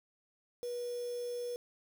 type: tone with quantisation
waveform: sine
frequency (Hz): 485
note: B4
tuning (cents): -31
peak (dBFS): -36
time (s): 0.63-1.56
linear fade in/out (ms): 0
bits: 8
effects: none